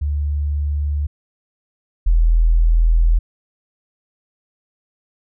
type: tone pair in turn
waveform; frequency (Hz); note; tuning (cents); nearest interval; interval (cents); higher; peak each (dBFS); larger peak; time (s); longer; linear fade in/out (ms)
sine; 73 / 41.1; D2 / E1; -10 / -4; minor seventh; 994; first; -17 / -10; second; 0.01-1.07 / 2.06-3.19; second; 10
effects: none